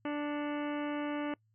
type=harmonic tone with a mistuned harmonic; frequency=293.7 Hz; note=D4; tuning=in tune; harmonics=1 / 2 / 3 / 4 / 5 / 6 / 7 / 8 / 9 / 10; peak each=-34 / -40 / -44 / -46 / -48 / -50 / -51 / -52 / -53 / -54 dBFS; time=0.05-1.34 s; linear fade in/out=2 ms; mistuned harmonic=8; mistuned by=-81 cents; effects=noise-tail reverb RT60 0.1 s tail -25 dB re dry + added 109 Hz sine -69 dBFS peak until 1.54 s